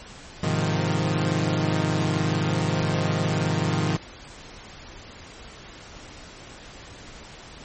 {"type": "chord", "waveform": "sawtooth", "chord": "F minor seventh", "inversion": "first", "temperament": "equal", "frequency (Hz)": [103.83, 130.81, 155.56, 174.61], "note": ["Ab2", "C3", "Eb3", "F3"], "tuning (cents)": [0, 0, 0, 0], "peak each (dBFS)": [-24, -25, -21, -24], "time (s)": [0.43, 3.97], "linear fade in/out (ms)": 5, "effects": ["pink hiss -43 dBFS RMS until 7.64 s", "MP3 32 kbps"]}